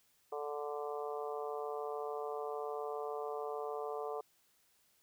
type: harmonic tone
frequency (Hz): 146.83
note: D3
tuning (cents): 0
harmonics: 3 / 4 / 5 / 6 / 7 / 8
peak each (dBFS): -40 / -46 / -44 / -52 / -48 / -49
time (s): 0.32-4.21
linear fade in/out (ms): 5
effects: white hiss -72 dBFS RMS until 5.02 s